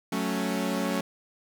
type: chord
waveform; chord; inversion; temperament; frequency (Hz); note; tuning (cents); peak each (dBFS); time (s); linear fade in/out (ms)
sawtooth; F# minor; none; equal; 185 / 220 / 277.2; F#3 / A3 / C#4; 0 / 0 / 0; -27; 0.12-1.01; 5
effects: 10-bit